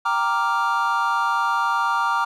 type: chord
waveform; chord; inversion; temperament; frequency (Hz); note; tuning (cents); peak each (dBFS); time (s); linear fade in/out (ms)
triangle; G minor seventh; none; equal; 784 / 932.3 / 1174.7 / 1396.9; G5 / Bb5 / D6 / F6; 0 / 0 / 0 / 0; -27 / -21 / -21 / -23; 0.05-2.25; 10
effects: none